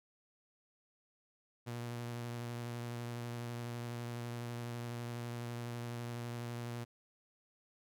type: tone with vibrato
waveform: sawtooth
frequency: 119.2 Hz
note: A#2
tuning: 39 cents sharp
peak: -36 dBFS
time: 1.66-6.85 s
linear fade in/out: 20 ms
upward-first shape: sine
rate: 12 Hz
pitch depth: 16 cents each way
effects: none